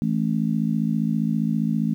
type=harmonic tone; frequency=55 Hz; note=A1; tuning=in tune; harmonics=3 / 4 / 5; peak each=-24 / -22 / -29 dBFS; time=0.02-1.94 s; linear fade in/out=0 ms; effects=9-bit